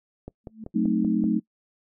click train, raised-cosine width 2 ms, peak -23 dBFS, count 6, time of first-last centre 0.28-1.24 s, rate 5.21 Hz
sine tone with exponential growth, 220 Hz, A3, in tune, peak -32 dBFS, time 0.44-0.64 s, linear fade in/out 2 ms, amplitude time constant 43 ms
sine chord, F# diminished seventh, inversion none, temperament equal, 185 / 220 / 261.6 / 311.1 Hz, F#3 / A3 / C4 / Eb4, 0 / 0 / 0 / 0 cents, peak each -27 / -23 / -29 / -26 dBFS, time 0.74-1.4 s, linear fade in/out 20 ms
effects noise-tail reverb RT60 0.1 s tail -23 dB re dry

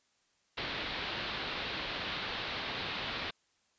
white low-pass noise, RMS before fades -38 dBFS, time 0.57-3.31 s, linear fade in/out 10 ms, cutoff 4200 Hz, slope 48 dB/octave, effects white hiss -73 dBFS RMS until 3.78 s + resampled to 16000 Hz

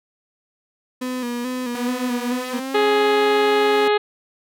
35% pulse tone with vibrato, 246.9 Hz, B3, in tune, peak -22 dBFS, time 1.01-2.6 s, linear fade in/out 10 ms, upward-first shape square, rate 2.3 Hz, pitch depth 45 cents each way
sawtooth tone with pitch glide, 246.9 to 270.8 Hz, B3 to C#4, 0 to -40 cents, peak -22 dBFS, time 1.75-3.88 s, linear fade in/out 2 ms, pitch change +160 cents, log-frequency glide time 2.36-2.75 s
harmonic tone, 417.8 Hz, G#4, 10 cents sharp, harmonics 1 / 2 / 3 / 4 / 5 / 6 / 7 / 8 / 9 / 10, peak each -16 / -22 / -26 / -28 / -30 / -32 / -33 / -34 / -35 / -36 dBFS, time 2.74-3.98 s, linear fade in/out 10 ms
effects none

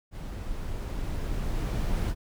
brown noise with level ramp, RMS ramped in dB -36 to -26 dBFS, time 0.11-2.15 s, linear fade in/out 50 ms, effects none

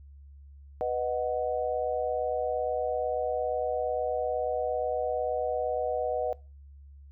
sine chord, B major, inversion none, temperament equal, 493.9 / 622.3 / 740 Hz, B4 / D#5 / F#5, 0 / 0 / 0 cents, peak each -30 / -31 / -32 dBFS, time 0.81-6.33 s, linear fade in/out 0 ms, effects noise-tail reverb RT60 0.3 s tail -22 dB re dry + added 70 Hz sine -47 dBFS peak until 7.11 s

